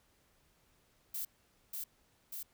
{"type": "noise with echo", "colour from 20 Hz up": "violet", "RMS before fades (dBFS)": -39, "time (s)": [1.14, 1.25], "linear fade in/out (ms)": 5, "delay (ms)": 590, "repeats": 2, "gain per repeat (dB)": -2, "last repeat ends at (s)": 2.43, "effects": ["pink hiss -71 dBFS RMS until 2.53 s"]}